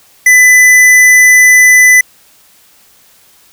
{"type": "tone with hard clipping", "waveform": "sine", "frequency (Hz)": 2000, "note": "B6", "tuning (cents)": 21, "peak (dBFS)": -3, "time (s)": [0.26, 2.01], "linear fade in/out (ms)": 5, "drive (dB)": 14, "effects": ["white hiss -45 dBFS RMS until 3.52 s"]}